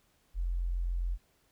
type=tone; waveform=sine; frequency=43.64 Hz; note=F1; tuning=1 cent flat; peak=-29 dBFS; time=0.34-1.18 s; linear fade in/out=50 ms; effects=pink hiss -70 dBFS RMS until 1.51 s